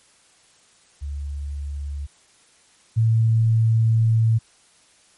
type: tone pair in turn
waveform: sine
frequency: 71.4 / 112.71 Hz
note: D2 / A2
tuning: -48 / +42 cents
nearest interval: minor sixth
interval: 790 cents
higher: second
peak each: -26 / -14 dBFS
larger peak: second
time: 1.01-2.07 / 2.96-4.39 s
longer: second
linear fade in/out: 20 ms
effects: white hiss -56 dBFS RMS until 5.17 s + MP3 48 kbps